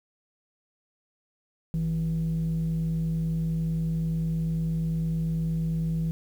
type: tone pair together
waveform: sine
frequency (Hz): 51.18 / 162.5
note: G#1 / E3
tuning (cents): -25 / -24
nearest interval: octave + minor sixth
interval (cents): 2001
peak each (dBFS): -32 / -23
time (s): 1.74-6.11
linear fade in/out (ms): 0
effects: tanh soft clip ceiling -22 dBFS + 9-bit